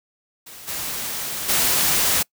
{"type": "noise with level steps", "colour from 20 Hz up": "white", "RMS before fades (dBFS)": [-40, -28, -19], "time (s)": [0.46, 2.23], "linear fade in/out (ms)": 10, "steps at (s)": [0.67, 1.48], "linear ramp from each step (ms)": 20, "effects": ["noise-tail reverb RT60 0.1 s tail -25 dB re dry"]}